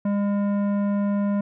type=tone with tanh clipping; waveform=sine; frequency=202.5 Hz; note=G#3; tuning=43 cents flat; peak=-22 dBFS; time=0.05-1.41 s; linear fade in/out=5 ms; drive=13 dB; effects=none